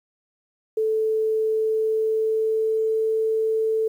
sine tone with pitch glide, 438.3 to 441.6 Hz, A4 to A4, -7 to +6 cents, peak -19 dBFS, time 0.77-3.88 s, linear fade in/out 5 ms, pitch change +13 cents, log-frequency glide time 1.46-3.13 s, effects 9-bit

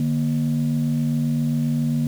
sine tone pair together, 148.9 / 236.4 Hz, D3 / A#3, +24 / +24 cents, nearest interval minor sixth, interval 800 cents, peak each -20 dBFS, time 0-2.07 s, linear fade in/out 2 ms, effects tanh soft clip ceiling -14 dBFS + 7-bit

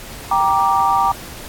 sine chord, G minor, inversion none, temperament just, 784 / 940.8 / 1176 Hz, G5 / Bb5 / D6, 0 / +16 / +2 cents, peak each -17 dBFS, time 0.31-1.12 s, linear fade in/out 5 ms, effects pink hiss -34 dBFS RMS until 1.48 s + AAC 64 kbps

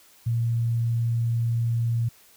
sine tone, 116.54 Hz, A#2, in tune, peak -21 dBFS, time 0.26-2.09 s, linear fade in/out 10 ms, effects white hiss -55 dBFS RMS until 2.36 s

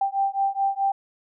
sine beating tone pair, 784 / 788.7 Hz, G5 / G5, 0 / +10 cents, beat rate 4.7 Hz, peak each -24 dBFS, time 0.01-0.92 s, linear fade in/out 5 ms, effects none

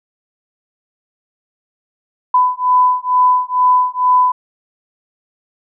sine beating tone pair, 1000 / 1002.2 Hz, B5 / B5, +21 / +25 cents, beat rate 2.2 Hz, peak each -13 dBFS, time 2.34-4.32 s, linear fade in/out 5 ms, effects none

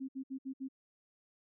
sine tone bursts, 266.2 Hz, C4, 30 cents sharp, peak -37 dBFS, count 5, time 0-0.686 s, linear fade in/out 20 ms, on 86 ms, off 64 ms, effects none

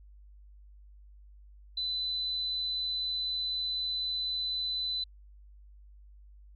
sine tone, 4008 Hz, B7, 25 cents sharp, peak -30 dBFS, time 1.77-5.04 s, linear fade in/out 5 ms, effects added 50 Hz sine -51 dBFS peak until 6.55 s

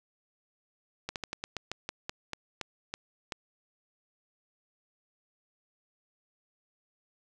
slowing click train, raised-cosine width 0.2 ms, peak -17 dBFS, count 13, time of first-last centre 1.09-3.322 s, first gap 68 ms, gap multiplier 1.17, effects none

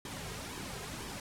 pink noise with flanger, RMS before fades -42 dBFS, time 0.05-1.2 s, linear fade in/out 2 ms, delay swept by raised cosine 1.4 to 3.5 ms, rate 2 Hz, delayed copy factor -0.6, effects low-pass 11000 Hz 12 dB/octave

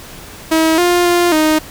sawtooth tone with pitch steps, 320.9 / 352.3 / 349.6 / 310.7 Hz, E4 / F4 / F4 / D#4, -46 / +15 / +2 / -2 cents, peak -6 dBFS, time 0.51-1.59 s, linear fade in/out 10 ms, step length 270 ms, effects pink hiss -34 dBFS RMS until 1.7 s

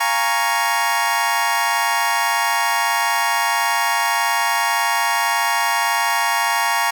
25% pulse chord, Bb minor seventh, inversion second, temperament equal, 698.5 / 830.6 / 932.3 / 1108.7 Hz, F5 / Ab5 / Bb5 / Db6, 0 / 0 / 0 / 0 cents, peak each -22 / -20 / -16 / -19 dBFS, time 0-6.91 s, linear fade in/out 10 ms, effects none

